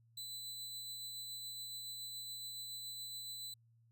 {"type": "tone with tremolo", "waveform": "sawtooth", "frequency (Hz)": 4000, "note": "B7", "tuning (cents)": 21, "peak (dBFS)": -40, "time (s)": [0.17, 3.54], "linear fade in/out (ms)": 5, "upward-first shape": "triangle", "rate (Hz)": 7.1, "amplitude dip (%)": 25, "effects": ["added 115 Hz sine -66 dBFS peak until 3.91 s"]}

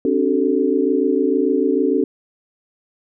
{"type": "tone cluster", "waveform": "sine", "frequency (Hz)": [266.8, 293.5, 379, 441.1], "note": ["C4", "D4", "F#4", "A4"], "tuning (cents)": [34, -1, 42, 4], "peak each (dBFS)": -20, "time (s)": [0.05, 2.04], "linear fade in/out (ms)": 2, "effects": []}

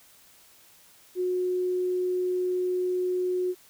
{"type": "tone", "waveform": "sine", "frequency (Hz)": 364, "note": "F#4", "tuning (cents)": -28, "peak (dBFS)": -24, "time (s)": [1.15, 3.55], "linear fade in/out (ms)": 50, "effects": ["white hiss -56 dBFS RMS until 3.69 s"]}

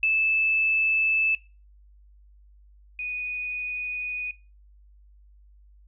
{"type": "tone pair in turn", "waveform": "sine", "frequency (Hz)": [2625, 2478], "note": ["E7", "D#7"], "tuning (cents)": [-8, -8], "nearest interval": "minor second", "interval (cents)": 100, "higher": "first", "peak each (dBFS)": [-19, -29], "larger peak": "first", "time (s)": [[0.03, 1.35], [2.99, 4.31]], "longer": "neither", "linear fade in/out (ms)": 2, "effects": ["noise-tail reverb RT60 0.3 s tail -20 dB re dry", "added 50 Hz sine -51 dBFS peak until 5.87 s"]}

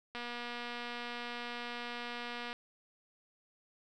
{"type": "click train", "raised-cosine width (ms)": 0.3, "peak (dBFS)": -26, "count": 572, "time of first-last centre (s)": [0.15, 2.529], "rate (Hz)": 240, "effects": []}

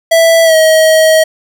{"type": "tone with pitch glide", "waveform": "square", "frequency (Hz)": [659.3, 635], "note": ["E5", "D#5"], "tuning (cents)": [0, 35], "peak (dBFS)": -5, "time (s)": [0.11, 1.24], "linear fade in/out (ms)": 10, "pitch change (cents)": -65, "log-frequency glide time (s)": [0.44, 0.55], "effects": []}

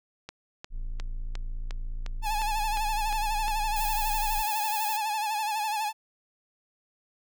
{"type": "click train", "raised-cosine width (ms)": 0.2, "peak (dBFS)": -21, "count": 10, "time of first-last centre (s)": [0.29, 3.481], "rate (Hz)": 2.82}
{"type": "tone", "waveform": "triangle", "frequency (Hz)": 28.49, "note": "A#0", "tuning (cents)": -39, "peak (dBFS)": -28, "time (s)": [0.7, 4.44], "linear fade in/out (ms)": 50}
{"type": "tone with vibrato", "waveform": "45% pulse", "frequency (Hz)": 855, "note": "A5", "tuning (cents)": -50, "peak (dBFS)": -27, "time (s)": [2.22, 5.93], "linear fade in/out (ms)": 50, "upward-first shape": "sine", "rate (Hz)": 12, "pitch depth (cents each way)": 65}
{"type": "noise", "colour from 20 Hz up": "violet", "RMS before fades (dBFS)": -35, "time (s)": [3.76, 4.97], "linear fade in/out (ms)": 5}
{"effects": []}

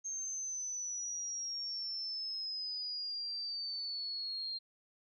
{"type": "exponential sweep", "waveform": "sine", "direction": "down", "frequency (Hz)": [6410, 4186], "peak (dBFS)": -37, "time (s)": [0.04, 4.59], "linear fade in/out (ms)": 20, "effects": []}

